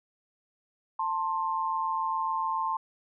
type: tone pair together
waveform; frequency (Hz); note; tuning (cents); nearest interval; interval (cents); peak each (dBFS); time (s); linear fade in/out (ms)
sine; 889 / 1056.1; A5 / C6; +18 / +16; minor third; 298; -30 / -29; 0.99-2.77; 5
effects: none